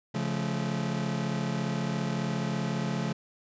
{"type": "chord", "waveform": "40% pulse", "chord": "Db augmented", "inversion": "none", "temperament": "just", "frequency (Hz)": [138.59, 173.24, 216.5], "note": ["Db3", "F3", "A3"], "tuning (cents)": [0, -14, -28], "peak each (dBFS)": -32, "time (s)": [0.14, 3.13], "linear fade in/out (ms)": 10, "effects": ["resampled to 16000 Hz"]}